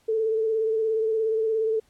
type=tone with vibrato; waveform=sine; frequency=442 Hz; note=A4; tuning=8 cents sharp; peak=-21 dBFS; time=0.08-1.8 s; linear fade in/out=10 ms; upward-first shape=sine; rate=17 Hz; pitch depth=29 cents each way; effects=pink hiss -64 dBFS RMS until 1.89 s + low-pass 12000 Hz 12 dB/octave